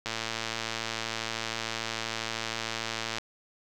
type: click train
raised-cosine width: 0.2 ms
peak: -14 dBFS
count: 354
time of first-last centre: 0.06-3.184 s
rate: 113 Hz
effects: none